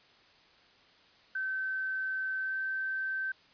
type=tone with pitch glide; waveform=sine; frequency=1539 to 1549.7 Hz; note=G6 to G6; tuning=-32 to -20 cents; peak=-31 dBFS; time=1.35-3.32 s; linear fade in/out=5 ms; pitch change=+12 cents; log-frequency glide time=2.39-2.56 s; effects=white hiss -61 dBFS RMS until 3.53 s + resampled to 11025 Hz